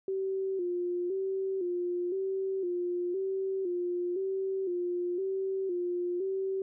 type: tone with vibrato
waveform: sine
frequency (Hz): 368.6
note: F#4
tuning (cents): -7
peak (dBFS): -29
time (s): 0.08-6.62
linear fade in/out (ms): 2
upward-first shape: square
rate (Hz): 0.98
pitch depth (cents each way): 72
effects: none